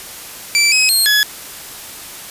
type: tone with pitch steps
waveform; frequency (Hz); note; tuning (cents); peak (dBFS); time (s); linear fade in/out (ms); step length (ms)
20% pulse; 2332 / 2542 / 4222 / 1693; D7 / D#7 / C8 / G#6; -13 / +36 / +15 / +33; -5; 0.55-1.23; 0; 170
effects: white hiss -32 dBFS RMS until 2.3 s + resampled to 32000 Hz